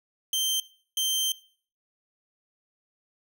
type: tone pair in turn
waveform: sawtooth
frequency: 3131 / 3131 Hz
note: G7 / G7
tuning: -3 / -3 cents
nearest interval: unison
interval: 0 cents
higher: neither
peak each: -21 dBFS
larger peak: neither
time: 0.33-0.6 / 0.97-1.32 s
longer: second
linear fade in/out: 2 ms
effects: noise-tail reverb RT60 0.5 s tail -21 dB re dry